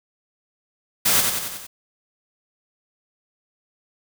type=noise with echo; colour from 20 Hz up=white; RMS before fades=-18 dBFS; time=1.05-1.21 s; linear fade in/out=10 ms; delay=92 ms; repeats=5; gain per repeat=-4 dB; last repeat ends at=1.67 s; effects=none